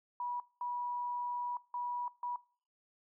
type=tone bursts at uneven times; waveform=sine; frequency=973 Hz; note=B5; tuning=26 cents flat; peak=-35 dBFS; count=4; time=0.2-0.4 / 0.61-1.57 / 1.74-2.08 / 2.23-2.36 s; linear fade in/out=2 ms; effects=noise-tail reverb RT60 0.5 s tail -23 dB re dry